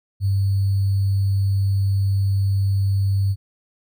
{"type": "tone with sample-and-hold", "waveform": "sine", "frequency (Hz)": 98, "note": "G2", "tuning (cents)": 0, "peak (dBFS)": -16, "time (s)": [0.2, 3.36], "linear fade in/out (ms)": 50, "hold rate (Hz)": 4410, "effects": []}